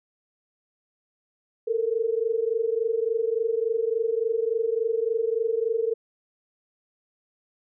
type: tone pair together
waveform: sine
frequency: 442.7 / 466.2 Hz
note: A4 / A#4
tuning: +11 / 0 cents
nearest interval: minor second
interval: 89 cents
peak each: -25 dBFS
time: 1.67-5.94 s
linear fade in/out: 10 ms
effects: none